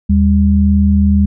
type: tone pair together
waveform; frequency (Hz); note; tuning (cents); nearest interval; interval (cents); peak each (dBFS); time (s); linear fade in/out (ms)
sine; 78.3 / 200.6; D#2 / G3; +11 / +40; octave + major third; 1629; -10; 0.09-1.26; 10
effects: none